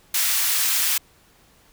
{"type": "high-pass noise", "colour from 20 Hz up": "white", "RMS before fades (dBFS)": -21, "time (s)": [0.14, 0.98], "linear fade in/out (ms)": 5, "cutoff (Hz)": 1400, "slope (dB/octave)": 12, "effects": ["pink hiss -56 dBFS RMS until 1.72 s"]}